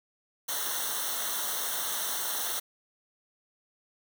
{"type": "noise with comb filter", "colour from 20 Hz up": "white", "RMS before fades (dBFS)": -32, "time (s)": [0.48, 2.6], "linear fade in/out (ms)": 10, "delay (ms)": 0.41, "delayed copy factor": -1, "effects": []}